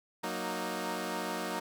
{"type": "chord", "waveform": "10% pulse", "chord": "D# minor", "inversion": "first", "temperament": "equal with one note detuned", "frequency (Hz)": [185, 233.1, 309.3], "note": ["F#3", "A#3", "D#4"], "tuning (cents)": [0, 0, -10], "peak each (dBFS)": -30, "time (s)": [0.23, 1.6], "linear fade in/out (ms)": 10, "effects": []}